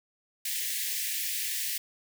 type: high-pass noise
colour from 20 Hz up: white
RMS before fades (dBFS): -32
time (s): 0.45-1.78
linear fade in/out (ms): 5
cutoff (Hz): 1700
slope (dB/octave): 96
effects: none